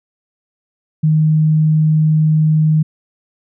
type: tone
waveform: sine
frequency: 155.56 Hz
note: D#3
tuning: in tune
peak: -9 dBFS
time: 1.03-2.83 s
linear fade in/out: 10 ms
effects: none